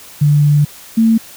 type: tone pair in turn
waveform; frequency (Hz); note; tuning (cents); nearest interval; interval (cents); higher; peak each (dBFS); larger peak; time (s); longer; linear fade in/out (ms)
sine; 146.83 / 225.1; D3 / A3; 0 / +40; perfect fifth; 740; second; -7; neither; 0.21-0.65 / 0.97-1.18; first; 10
effects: white hiss -37 dBFS RMS until 1.36 s